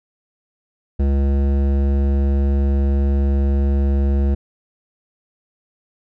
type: tone with hard clipping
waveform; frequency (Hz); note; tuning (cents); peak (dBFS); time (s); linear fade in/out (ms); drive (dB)
sine; 69.3; C#2; 0; -16; 0.99-4.35; 10; 14
effects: none